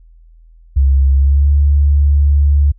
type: tone with pitch glide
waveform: sine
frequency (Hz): 67.8 to 71.79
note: C#2 to D2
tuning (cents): -38 to -39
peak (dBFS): -7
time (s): 0.76-2.72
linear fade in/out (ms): 10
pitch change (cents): +99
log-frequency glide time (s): 1.13-1.5
effects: added 41 Hz sine -40 dBFS peak until 2.78 s